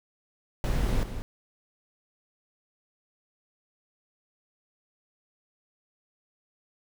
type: noise with echo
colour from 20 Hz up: brown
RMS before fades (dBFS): -26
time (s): 0.64-1.03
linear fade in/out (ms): 0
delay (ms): 190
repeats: 1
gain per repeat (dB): -9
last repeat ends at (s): 1.22
effects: none